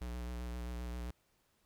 square tone with vibrato, 60.3 Hz, B1, 41 cents flat, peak -40 dBFS, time 0.01-1.11 s, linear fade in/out 5 ms, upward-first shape square, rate 7.6 Hz, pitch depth 26 cents each way, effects pink hiss -75 dBFS RMS until 1.65 s

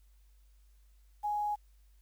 sine tone with quantisation, 833 Hz, G#5, 5 cents sharp, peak -30 dBFS, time 1.23-1.56 s, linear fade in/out 20 ms, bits 10, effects added 50 Hz sine -59 dBFS peak until 2.01 s + white hiss -75 dBFS RMS until 2.01 s

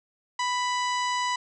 harmonic tone, 990 Hz, B5, 4 cents sharp, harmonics 1 / 2 / 3 / 4 / 5 / 6 / 7 / 8, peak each -26 / -32 / -36 / -38 / -40 / -42 / -43 / -44 dBFS, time 0.39-1.36 s, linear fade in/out 5 ms, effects none

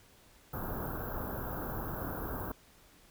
pink band-stop noise, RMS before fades -38 dBFS, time 0.53-2.52 s, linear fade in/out 5 ms, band 1600 to 12000 Hz, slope 96 dB/octave, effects pink hiss -61 dBFS RMS until 3.1 s

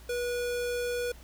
square tone, 485.7 Hz, B4, 29 cents flat, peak -30 dBFS, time 0.09-1.12 s, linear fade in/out 5 ms, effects added 60 Hz sine -48 dBFS peak until 1.23 s + pink hiss -55 dBFS RMS until 1.23 s

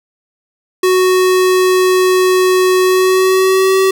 square tone with pitch glide, 370 to 382.2 Hz, F#4 to G4, 0 to -44 cents, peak -9 dBFS, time 0.83-3.91 s, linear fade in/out 5 ms, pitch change +56 cents, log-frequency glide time 2.81-3.79 s, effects none

